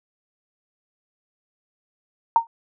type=tone with exponential decay; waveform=sine; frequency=920 Hz; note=A#5; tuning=23 cents flat; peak=-8 dBFS; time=2.36-2.47 s; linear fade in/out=1 ms; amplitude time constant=22 ms; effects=none